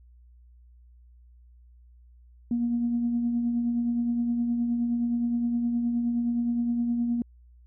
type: tone with tremolo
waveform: sine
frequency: 237.4 Hz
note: A#3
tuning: 32 cents sharp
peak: -21 dBFS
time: 2.51-7.22 s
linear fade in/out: 2 ms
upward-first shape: triangle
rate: 9.6 Hz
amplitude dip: 40%
effects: tanh soft clip ceiling -17 dBFS + added 60 Hz sine -51 dBFS peak until 7.66 s